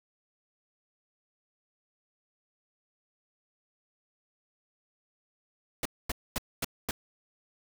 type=noise bursts; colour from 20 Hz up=pink; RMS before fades=-31 dBFS; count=5; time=5.83-6.91 s; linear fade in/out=2 ms; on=24 ms; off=240 ms; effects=none